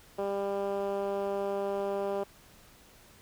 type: tone with band-pass filter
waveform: 10% pulse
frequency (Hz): 198.7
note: G3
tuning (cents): +24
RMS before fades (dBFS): -32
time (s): 0.18-2.24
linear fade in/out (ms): 10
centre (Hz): 480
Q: 1.8
effects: pink hiss -57 dBFS RMS until 3.21 s